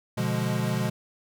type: chord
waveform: square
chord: B diminished seventh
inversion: none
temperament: equal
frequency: 123.47 / 146.83 / 174.61 / 207.7 Hz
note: B2 / D3 / F3 / Ab3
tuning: 0 / 0 / 0 / 0 cents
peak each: -29 / -33 / -32 / -31 dBFS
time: 0.17-0.9 s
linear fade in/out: 10 ms
effects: none